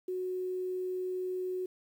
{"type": "tone with quantisation", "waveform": "sine", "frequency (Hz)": 368.1, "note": "F#4", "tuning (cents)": -9, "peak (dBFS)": -32, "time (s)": [0.08, 1.66], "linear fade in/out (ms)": 5, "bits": 10, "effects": []}